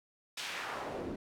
pink noise with band-pass filter sweep, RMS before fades -40 dBFS, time 0.37-1.16 s, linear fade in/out 5 ms, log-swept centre 4000 to 220 Hz, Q 1.2, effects none

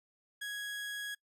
30% pulse tone, 1661.2 Hz, G#6, in tune, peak -35 dBFS, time 0.41-1.15 s, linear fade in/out 10 ms, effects noise-tail reverb RT60 0.1 s tail -23 dB re dry + resampled to 32000 Hz

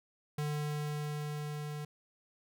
square tone with level ramp, 149 Hz, D3, 25 cents sharp, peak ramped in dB -33 to -39 dBFS, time 0.38-1.85 s, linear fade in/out 5 ms, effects none

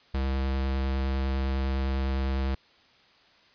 square tone with vibrato, 66.8 Hz, C2, 36 cents sharp, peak -26 dBFS, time 0.14-2.55 s, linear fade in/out 5 ms, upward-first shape triangle, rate 9.9 Hz, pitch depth 13 cents each way, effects white hiss -59 dBFS RMS until 3.54 s + resampled to 11025 Hz

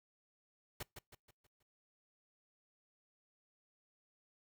pink noise with echo, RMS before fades -44 dBFS, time 0.8-0.83 s, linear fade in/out 5 ms, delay 160 ms, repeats 5, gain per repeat -7 dB, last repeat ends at 1.63 s, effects noise-tail reverb RT60 0.2 s tail -25 dB re dry

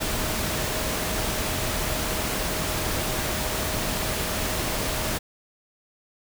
sine tone in noise, 627 Hz, D#5, 13 cents sharp, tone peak -37 dBFS, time 0-5.19 s, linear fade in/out 20 ms, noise pink, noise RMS -27 dBFS, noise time 0-5.19 s, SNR -13 dB, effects none

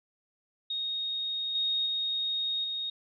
sine tone with level steps, 3729 Hz, A#7, in tune, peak -30 / -26 / -28 / -31 dBFS, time 0.7-2.9 s, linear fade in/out 5 ms, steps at 1.55 / 1.86 / 2.64 s, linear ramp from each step 2 ms, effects none

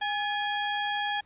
harmonic tone with a mistuned harmonic, 821 Hz, G#5, 20 cents flat, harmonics 1 / 2 / 3 / 4, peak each -30 / -32 / -41 / -34 dBFS, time 0.01-1.21 s, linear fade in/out 10 ms, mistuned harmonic 2, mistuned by +72 cents, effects pink hiss -63 dBFS RMS until 1.25 s + resampled to 8000 Hz

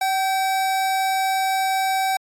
square tone pair together, 764.8 / 1569 Hz, G5 / G6, -43 / +1 cents, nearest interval octave, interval 1244 cents, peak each -20 / -31 dBFS, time 0.01-2.17 s, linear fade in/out 5 ms, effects AAC 64 kbps

